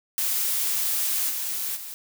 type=noise with level steps; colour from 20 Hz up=blue; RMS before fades=-25 / -29 / -37 dBFS; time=0.18-1.94 s; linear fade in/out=0 ms; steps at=1.29 / 1.75 s; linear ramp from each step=20 ms; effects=none